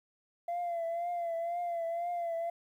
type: tone with vibrato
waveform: sine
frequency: 684 Hz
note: F5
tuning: 36 cents flat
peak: -30 dBFS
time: 0.48-2.5 s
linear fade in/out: 5 ms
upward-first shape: triangle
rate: 2 Hz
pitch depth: 57 cents each way
effects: tanh soft clip ceiling -30 dBFS + 11-bit